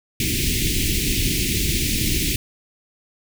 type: band-stop noise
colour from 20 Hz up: pink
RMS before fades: -21 dBFS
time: 0.2-2.36 s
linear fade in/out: 2 ms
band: 380 to 2100 Hz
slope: 48 dB/octave
effects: none